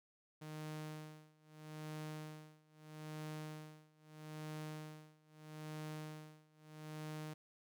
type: tone with tremolo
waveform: sawtooth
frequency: 154.2 Hz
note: D#3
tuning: 15 cents flat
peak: -40 dBFS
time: 0.41-7.34 s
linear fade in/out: 10 ms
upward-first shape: sine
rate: 0.78 Hz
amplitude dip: 95%
effects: none